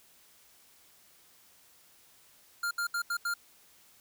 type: tone bursts at uneven times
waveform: square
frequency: 1400 Hz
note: F6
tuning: 4 cents sharp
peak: -30 dBFS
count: 5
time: 2.63-2.71 / 2.78-2.87 / 2.94-3.02 / 3.1-3.17 / 3.25-3.34 s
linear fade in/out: 5 ms
effects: white hiss -61 dBFS RMS until 4 s